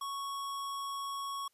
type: tone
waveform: square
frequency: 1108.7 Hz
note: C#6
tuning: in tune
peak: -37 dBFS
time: 0.01-1.48 s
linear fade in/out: 5 ms
effects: white hiss -75 dBFS RMS until 1.53 s + resampled to 32000 Hz